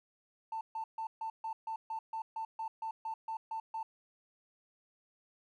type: tone bursts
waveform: triangle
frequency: 891 Hz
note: A5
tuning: 22 cents sharp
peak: -32 dBFS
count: 15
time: 0.52-3.83 s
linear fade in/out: 5 ms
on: 90 ms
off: 140 ms
effects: tanh soft clip ceiling -33 dBFS